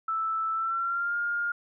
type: tone with pitch glide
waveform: sine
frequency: 1318.5 to 1413.1 Hz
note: E6 to F6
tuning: 0 to +20 cents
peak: -26 dBFS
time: 0.08-1.52 s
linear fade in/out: 5 ms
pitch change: +120 cents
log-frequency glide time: 0.53-1.16 s
effects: none